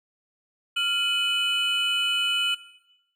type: tone cluster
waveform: triangle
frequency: 1390 / 2526 / 2984 Hz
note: F6 / D#7 / F#7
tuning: -9 / +26 / +14 cents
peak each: -29 / -27 / -23 dBFS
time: 0.76-2.55 s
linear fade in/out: 10 ms
effects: noise-tail reverb RT60 0.9 s tail -17 dB re dry